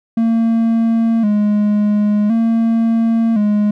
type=tone with vibrato; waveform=triangle; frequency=217.9 Hz; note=A3; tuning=17 cents flat; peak=-9 dBFS; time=0.17-3.71 s; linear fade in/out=5 ms; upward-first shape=square; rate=0.47 Hz; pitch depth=77 cents each way; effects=none